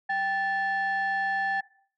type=tone pair together; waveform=sine; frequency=784 / 1751.4 Hz; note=G5 / A6; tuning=0 / -8 cents; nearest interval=octave + major second; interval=1392 cents; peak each=-26 dBFS; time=0.09-1.61 s; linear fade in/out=10 ms; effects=noise-tail reverb RT60 0.5 s tail -19 dB re dry + tanh soft clip ceiling -21 dBFS